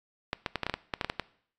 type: clicks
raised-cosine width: 0.3 ms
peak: -13 dBFS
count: 12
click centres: 0.331 / 0.462 / 0.557 / 0.633 / 0.666 / 0.697 / 0.74 / 0.938 / 1.012 / 1.046 / 1.099 / 1.197 s
effects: noise-tail reverb RT60 0.6 s tail -20 dB re dry + AAC 64 kbps